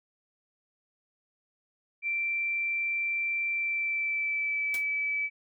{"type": "tone with pitch glide", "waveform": "sine", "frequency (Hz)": [2349, 2301], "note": ["D7", "D7"], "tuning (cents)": [0, -36], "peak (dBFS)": -27, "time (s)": [2.02, 5.3], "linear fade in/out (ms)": 50, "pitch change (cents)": -36, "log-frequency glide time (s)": [3.51, 4.79]}
{"type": "noise with exponential decay", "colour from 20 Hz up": "white", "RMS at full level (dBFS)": -36, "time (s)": [4.74, 4.86], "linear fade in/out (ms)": 1, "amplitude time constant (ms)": 26}
{"effects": []}